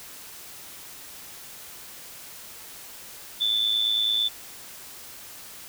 sine tone with amplitude modulation, 3513 Hz, A7, 3 cents flat, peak -18 dBFS, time 3.4-4.29 s, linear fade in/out 20 ms, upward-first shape sine, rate 109 Hz, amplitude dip 65%, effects white hiss -43 dBFS RMS until 5.68 s

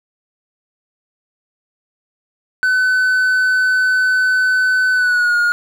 triangle tone with pitch glide, 1510 to 1431 Hz, F#6 to F6, +35 to +42 cents, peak -10 dBFS, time 2.63-5.52 s, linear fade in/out 0 ms, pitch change -93 cents, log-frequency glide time 4.92-5.37 s, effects none

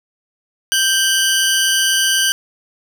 20% pulse tone pair together, 1568 / 2960 Hz, G6 / F#7, 0 / 0 cents, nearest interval major seventh, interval 1100 cents, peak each -11 dBFS, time 0.72-2.32 s, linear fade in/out 0 ms, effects none

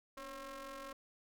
sawtooth ring-modulated tone, 264.5 Hz, C4, 19 cents sharp, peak -39 dBFS, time 0.17-0.93 s, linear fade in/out 5 ms, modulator 816 Hz, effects none

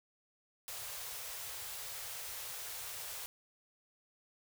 white band-stop noise, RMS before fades -44 dBFS, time 0.68-3.26 s, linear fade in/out 0 ms, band 140 to 420 Hz, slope 48 dB/octave, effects none

